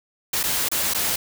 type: noise with dropouts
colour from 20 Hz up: white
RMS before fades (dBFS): -23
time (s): 0.33-1.16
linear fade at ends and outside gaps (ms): 5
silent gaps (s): 0.431-0.436 / 0.687-0.715 / 0.937-0.946
effects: none